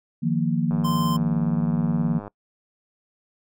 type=chord; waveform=sine; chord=Eb suspended second; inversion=none; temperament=equal; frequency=155.56 / 174.61 / 233.1 Hz; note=Eb3 / F3 / Bb3; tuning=0 / 0 / 0 cents; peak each=-24 dBFS; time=0.22-2.2 s; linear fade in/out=20 ms
type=click train; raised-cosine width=1 ms; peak=-23 dBFS; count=161; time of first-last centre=0.71-2.279 s; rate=102 Hz
type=tone; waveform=square; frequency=1040 Hz; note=C6; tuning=11 cents flat; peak=-27 dBFS; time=0.84-1.17 s; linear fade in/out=10 ms
effects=noise-tail reverb RT60 0.1 s tail -24 dB re dry

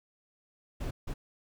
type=noise bursts at uneven times; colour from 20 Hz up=brown; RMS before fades=-35 dBFS; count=2; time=0.8-0.91 / 1.07-1.14 s; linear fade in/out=10 ms; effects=none

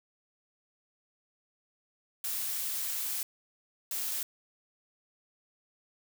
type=noise bursts at uneven times; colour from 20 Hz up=blue; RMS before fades=-34 dBFS; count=2; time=2.24-3.23 / 3.91-4.23 s; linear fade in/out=2 ms; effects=none

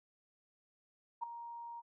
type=tone with ADSR envelope; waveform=sine; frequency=938 Hz; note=A#5; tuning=11 cents sharp; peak=-32 dBFS; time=1.21-1.82 s; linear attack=24 ms; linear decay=3 ms; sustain=-12 dB; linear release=30 ms; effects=none

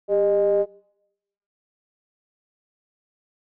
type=ring-modulated tone; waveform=triangle; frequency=106.9 Hz; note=A2; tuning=49 cents flat; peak=-11 dBFS; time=0.08-0.66 s; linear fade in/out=50 ms; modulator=506 Hz; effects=noise-tail reverb RT60 0.9 s tail -25 dB re dry + tanh soft clip ceiling -7 dBFS

